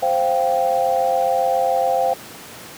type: chord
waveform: sine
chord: C suspended fourth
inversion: none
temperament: just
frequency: 523.3 / 697.7 / 784.9 Hz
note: C5 / F5 / G5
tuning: 0 / -2 / +2 cents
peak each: -20 dBFS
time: 0.02-2.14 s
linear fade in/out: 10 ms
effects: pink hiss -37 dBFS RMS until 2.77 s + high-pass 150 Hz 12 dB/octave